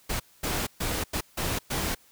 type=noise bursts at uneven times; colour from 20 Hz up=pink; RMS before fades=-29 dBFS; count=6; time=0.09-0.2 / 0.43-0.67 / 0.8-1.04 / 1.13-1.21 / 1.37-1.59 / 1.7-1.95 s; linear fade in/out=10 ms; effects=white hiss -59 dBFS RMS until 2.11 s